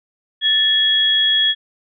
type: tone pair together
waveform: sine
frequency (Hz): 1760 / 3322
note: A6 / G#7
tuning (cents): 0 / 0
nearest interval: major seventh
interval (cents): 1100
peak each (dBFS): -21 / -13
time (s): 0.41-1.55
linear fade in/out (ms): 50
effects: none